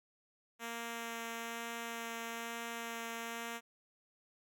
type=tone with vibrato; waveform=5% pulse; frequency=231.4 Hz; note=A#3; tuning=13 cents flat; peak=-29 dBFS; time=0.59-3.61 s; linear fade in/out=50 ms; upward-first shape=sine; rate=1.1 Hz; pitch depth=9 cents each way; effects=none